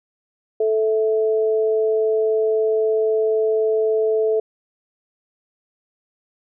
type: tone pair together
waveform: sine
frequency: 438.1 / 655 Hz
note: A4 / E5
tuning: -7 / -11 cents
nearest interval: perfect fifth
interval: 696 cents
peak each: -16 / -25 dBFS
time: 0.6-4.4 s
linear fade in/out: 5 ms
effects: none